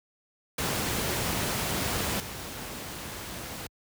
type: noise with level steps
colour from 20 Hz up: pink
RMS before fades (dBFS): -29 / -38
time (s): 0.58-3.67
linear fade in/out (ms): 5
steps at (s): 2.2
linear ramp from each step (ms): 2
effects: high-pass 60 Hz 12 dB/octave